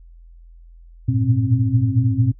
sine tone cluster, 96.7 / 110.1 / 119 / 123.3 / 266.2 Hz, G2 / A2 / A#2 / B2 / C4, -23 / +2 / +36 / -2 / +30 cents, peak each -26 / -20 / -19 / -23 / -23 dBFS, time 1.08-2.32 s, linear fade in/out 10 ms, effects noise-tail reverb RT60 0.1 s tail -21 dB re dry + added 42 Hz sine -41 dBFS peak until 2.39 s

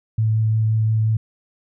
sine tone with vibrato, 110 Hz, A2, in tune, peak -15 dBFS, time 0.18-1.17 s, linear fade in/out 5 ms, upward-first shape triangle, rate 5.7 Hz, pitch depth 11 cents each way, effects none

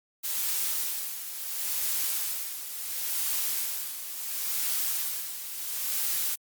blue noise with tremolo, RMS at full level -28 dBFS, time 0.23-6.36 s, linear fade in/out 20 ms, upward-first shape sine, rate 0.72 Hz, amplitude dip 65%, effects Opus 48 kbps

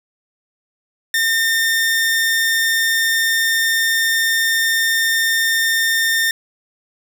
sawtooth tone, 1814 Hz, A#6, 48 cents flat, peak -11 dBFS, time 1.14-6.31 s, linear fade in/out 2 ms, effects none

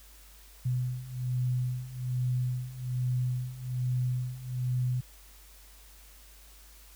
sine beating tone pair, 124.8 / 126 Hz, B2 / B2, +19 / +35 cents, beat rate 1.2 Hz, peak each -33 / -30 dBFS, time 0.65-5.01 s, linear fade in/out 10 ms, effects added 50 Hz sine -53 dBFS peak until 6.95 s + white hiss -56 dBFS RMS until 6.95 s

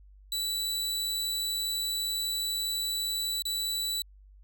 sawtooth tone with dropouts, 3951 Hz, B7, in tune, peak -26 dBFS, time 0.32-4.02 s, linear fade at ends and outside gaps 2 ms, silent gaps 3.422-3.453 s, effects added 49 Hz sine -51 dBFS peak until 4.43 s

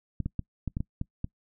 clicks, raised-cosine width 5 ms, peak -18 dBFS, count 8, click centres 0.203 / 0.26 / 0.393 / 0.677 / 0.769 / 0.805 / 1.014 / 1.244 s, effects noise-tail reverb RT60 0.1 s tail -24 dB re dry

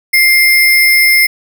sine tone with sample-and-hold, 2105 Hz, C7, 10 cents sharp, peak -5 dBFS, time 0.13-1.27 s, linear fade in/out 10 ms, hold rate 7350 Hz, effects none

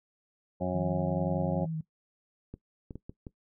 harmonic tone, 91 Hz, F#2, 28 cents flat, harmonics 1 / 2 / 3 / 4 / 6 / 7 / 8 / 9, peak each -38 / -32 / -38 / -39 / -33 / -38 / -41 / -41 dBFS, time 0.6-1.66 s, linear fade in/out 20 ms
sine tone with vibrato, 159.8 Hz, D#3, 47 cents sharp, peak -31 dBFS, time 0.74-1.81 s, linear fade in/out 5 ms, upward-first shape square, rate 2.5 Hz, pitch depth 21 cents each way
clicks, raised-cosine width 3 ms, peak -28 dBFS, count 5, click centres 2.54 / 2.908 / 2.956 / 3.095 / 3.268 s
effects noise-tail reverb RT60 0.1 s tail -18 dB re dry

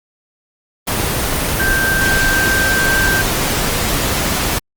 sine tone in noise, 1568 Hz, G6, in tune, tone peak -14 dBFS, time 1.59-3.22 s, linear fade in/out 10 ms, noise pink, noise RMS -17 dBFS, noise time 0.87-4.59 s, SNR 0 dB, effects Opus 24 kbps

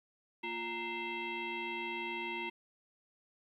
sine tone with frequency modulation, 1507 Hz, F#6, 31 cents sharp, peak -36 dBFS, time 0.43-2.5 s, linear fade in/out 10 ms, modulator 579 Hz, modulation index 2.5, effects 12-bit

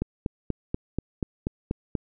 click train, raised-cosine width 3 ms, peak -13 dBFS, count 9, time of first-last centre 0.02-1.952 s, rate 4.14 Hz, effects none

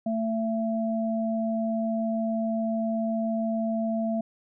sine tone pair together, 223.6 / 670 Hz, A3 / E5, +28 / +28 cents, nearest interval octave + perfect fifth, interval 1900 cents, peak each -26 / -29 dBFS, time 0.06-4.21 s, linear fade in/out 5 ms, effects none

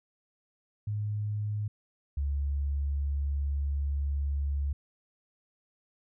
sine tone pair in turn, 104.9 / 70.66 Hz, G#2 / C#2, +18 / +34 cents, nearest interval perfect fifth, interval 684 cents, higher first, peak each -29 / -27 dBFS, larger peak second, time 0.87-1.68 / 2.17-4.73 s, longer second, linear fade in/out 5 ms, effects none

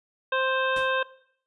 harmonic tone, 524 Hz, C5, 2 cents sharp, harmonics 1 / 2 / 3 / 5 / 6 / 7, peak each -27 / -28 / -27 / -33 / -40 / -37 dBFS, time 0.32-1.03 s, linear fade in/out 5 ms
pink noise with exponential decay, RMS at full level -37 dBFS, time 0.76-0.96 s, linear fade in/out 5 ms, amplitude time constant 42 ms
effects noise-tail reverb RT60 0.6 s tail -18 dB re dry + resampled to 24000 Hz

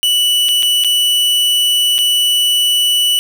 45% pulse tone with dropouts, 2960 Hz, F#7, in tune, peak -10 dBFS, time 0.03-3.19 s, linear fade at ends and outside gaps 0 ms, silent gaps 0.485-0.489 / 0.625-0.63 / 0.838-0.846 / 1.982-1.988 s, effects none

